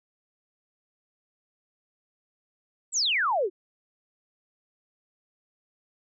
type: exponential sweep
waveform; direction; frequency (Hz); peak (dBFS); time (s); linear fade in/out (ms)
sine; down; 8140 to 339.1; -22; 2.92-3.5; 50
effects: none